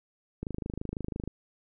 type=click train; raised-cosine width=3 ms; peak=-21 dBFS; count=23; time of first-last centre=0.43-1.276 s; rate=26 Hz; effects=none